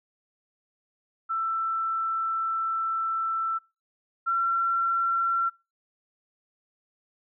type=tone pair in turn; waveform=sine; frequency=1332 / 1358.4 Hz; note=E6 / F6; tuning=+18 / -48 cents; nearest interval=unison; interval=34 cents; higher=second; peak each=-25 / -22 dBFS; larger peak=second; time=1.29-3.59 / 4.26-5.5 s; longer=first; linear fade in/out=20 ms; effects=noise-tail reverb RT60 0.3 s tail -26 dB re dry